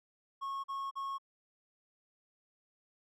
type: tone bursts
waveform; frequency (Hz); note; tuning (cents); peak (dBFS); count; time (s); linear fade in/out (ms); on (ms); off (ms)
triangle; 1094; C#6; -23; -34; 3; 0.41-1.184; 20; 230; 42
effects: none